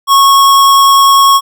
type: tone with vibrato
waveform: square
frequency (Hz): 1100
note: C#6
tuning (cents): -14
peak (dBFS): -4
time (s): 0.07-1.41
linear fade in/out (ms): 50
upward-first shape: triangle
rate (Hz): 10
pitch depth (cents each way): 9
effects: none